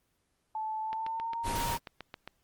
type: tone with pitch glide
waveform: sine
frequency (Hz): 872 to 934.6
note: A5 to A#5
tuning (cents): -16 to +4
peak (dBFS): -32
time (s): 0.55-1.77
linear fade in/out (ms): 2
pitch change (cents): +120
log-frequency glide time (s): 0.81-1.5
type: click train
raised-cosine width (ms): 0.3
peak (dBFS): -25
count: 11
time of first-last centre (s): 0.93-2.276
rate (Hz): 7.43
type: noise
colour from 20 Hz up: pink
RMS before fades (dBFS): -34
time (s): 1.43-1.79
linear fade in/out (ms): 50
effects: pink hiss -75 dBFS RMS until 2.43 s + Opus 24 kbps